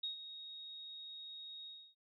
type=tone with ADSR envelope; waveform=sine; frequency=3755 Hz; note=A#7; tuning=12 cents sharp; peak=-36 dBFS; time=0.03-1.95 s; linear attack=7 ms; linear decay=120 ms; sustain=-11 dB; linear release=290 ms; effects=none